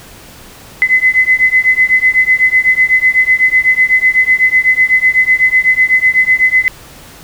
sine beating tone pair, 2026 / 2034 Hz, B6 / C7, +44 / -50 cents, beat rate 8 Hz, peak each -10 dBFS, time 0.82-6.68 s, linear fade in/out 0 ms, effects pink hiss -36 dBFS RMS until 7.23 s

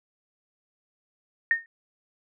sine tone with exponential decay, 1837 Hz, A#6, 26 cents flat, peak -15 dBFS, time 1.51-1.66 s, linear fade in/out 1 ms, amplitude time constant 32 ms, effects none

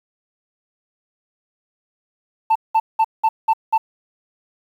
sine tone bursts, 888 Hz, A5, 16 cents sharp, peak -9 dBFS, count 6, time 2.5-3.78 s, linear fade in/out 10 ms, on 55 ms, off 190 ms, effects tanh soft clip ceiling -11 dBFS + 8-bit

